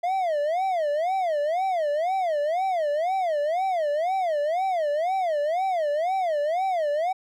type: tone with vibrato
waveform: triangle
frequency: 669 Hz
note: E5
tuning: 25 cents sharp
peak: -20 dBFS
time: 0.03-7.13 s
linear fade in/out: 10 ms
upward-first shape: sine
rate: 2 Hz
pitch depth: 250 cents each way
effects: none